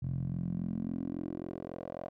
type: tone with band-pass filter sweep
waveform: 10% pulse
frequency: 43.65 Hz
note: F1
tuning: in tune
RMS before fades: -37 dBFS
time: 0.02-2.09 s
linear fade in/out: 10 ms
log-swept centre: 120 to 610 Hz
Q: 3.4
effects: none